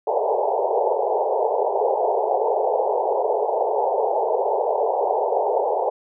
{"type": "band-pass noise", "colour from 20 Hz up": "pink", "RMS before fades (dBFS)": -21, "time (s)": [0.07, 5.9], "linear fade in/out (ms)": 5, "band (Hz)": [400, 920], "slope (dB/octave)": 96, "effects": []}